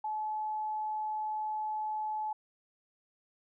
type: tone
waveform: sine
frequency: 859 Hz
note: A5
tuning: 42 cents flat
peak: -32 dBFS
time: 0.04-2.33 s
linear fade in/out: 5 ms
effects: none

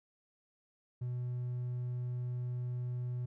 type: tone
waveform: triangle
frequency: 123.47 Hz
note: B2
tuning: in tune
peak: -32 dBFS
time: 1.01-3.26 s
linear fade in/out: 10 ms
effects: tanh soft clip ceiling -28 dBFS

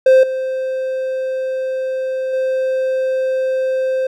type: tone with level steps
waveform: triangle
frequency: 522 Hz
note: C5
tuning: 4 cents flat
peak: -4 / -16 / -13 dBFS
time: 0.06-4.07 s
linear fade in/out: 5 ms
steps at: 0.23 / 2.33 s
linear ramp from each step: 5 ms
effects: none

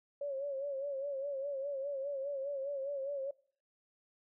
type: tone with vibrato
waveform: sine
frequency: 554.4 Hz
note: C#5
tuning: in tune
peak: -35 dBFS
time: 0.21-3.31 s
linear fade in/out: 5 ms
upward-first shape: sine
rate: 4.9 Hz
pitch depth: 70 cents each way
effects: noise-tail reverb RT60 0.5 s tail -22 dB re dry

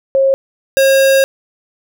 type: tone pair in turn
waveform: sine / square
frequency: 540 / 540 Hz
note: C#5 / C#5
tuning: -45 / -45 cents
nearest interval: unison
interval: 0 cents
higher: neither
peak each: -8 dBFS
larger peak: neither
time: 0.15-0.34 / 0.77-1.24 s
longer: second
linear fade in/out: 0 ms
effects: none

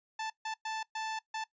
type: tone bursts at uneven times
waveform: sawtooth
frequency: 880 Hz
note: A5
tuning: in tune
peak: -31 dBFS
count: 5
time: 0.19-0.3 / 0.45-0.54 / 0.65-0.83 / 0.95-1.19 / 1.34-1.44 s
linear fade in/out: 5 ms
effects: noise-tail reverb RT60 0.1 s tail -19 dB re dry + resampled to 16000 Hz

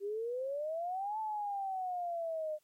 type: exponential two-way sweep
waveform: sine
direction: up then down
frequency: 392 to 880 to 605 Hz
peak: -34 dBFS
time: 0-2.59 s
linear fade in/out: 50 ms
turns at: 1.19 s
effects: white hiss -75 dBFS RMS until 2.63 s + MP3 64 kbps

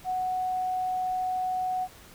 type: tone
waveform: sine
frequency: 740 Hz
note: F#5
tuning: in tune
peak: -26 dBFS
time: 0.04-1.88 s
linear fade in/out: 50 ms
effects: pink hiss -51 dBFS RMS until 2.14 s

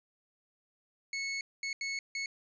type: tone bursts at uneven times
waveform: sawtooth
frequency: 2200 Hz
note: C#7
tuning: 14 cents flat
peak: -30 dBFS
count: 4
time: 1.13-1.41 / 1.63-1.73 / 1.81-1.99 / 2.15-2.26 s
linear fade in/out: 2 ms
effects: resampled to 16000 Hz

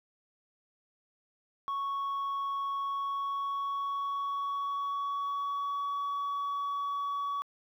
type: tone with pitch glide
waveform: sine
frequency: 1108.7 to 1131.3 Hz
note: C#6 to C#6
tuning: 0 to +35 cents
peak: -28 dBFS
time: 1.68-7.42 s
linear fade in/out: 0 ms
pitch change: +35 cents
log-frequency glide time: 2.79-5.94 s
effects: tanh soft clip ceiling -30 dBFS + 11-bit

